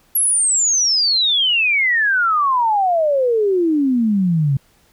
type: exponential sweep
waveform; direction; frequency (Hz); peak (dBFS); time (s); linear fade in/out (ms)
sine; down; 11510 to 132.5; -13; 0.15-4.57; 5
effects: pink hiss -56 dBFS RMS until 4.92 s